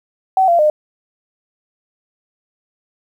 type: tone with pitch steps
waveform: sine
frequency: 760 / 686 / 607 Hz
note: F#5 / F5 / D#5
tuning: +46 / -31 / -43 cents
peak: -9 dBFS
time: 0.37-0.7 s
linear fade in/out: 2 ms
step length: 110 ms
effects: 8-bit